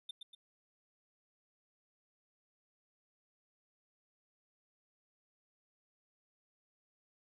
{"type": "tone with echo", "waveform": "triangle", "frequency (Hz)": 3582, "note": "A7", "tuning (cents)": 30, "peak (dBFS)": -39, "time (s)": [0.09, 0.11], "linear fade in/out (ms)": 5, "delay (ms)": 120, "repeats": 2, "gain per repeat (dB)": -6, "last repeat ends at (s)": 0.35, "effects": ["resampled to 32000 Hz"]}